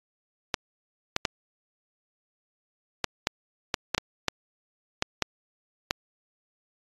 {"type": "clicks", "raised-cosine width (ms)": 0.2, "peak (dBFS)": -6, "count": 12, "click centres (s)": [0.542, 1.164, 1.252, 3.043, 3.271, 3.742, 3.947, 3.98, 4.283, 5.024, 5.223, 5.909], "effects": ["AAC 32 kbps"]}